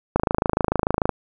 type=click train; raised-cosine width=1 ms; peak=-4 dBFS; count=26; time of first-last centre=0.16-1.093 s; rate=26.8 Hz; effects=none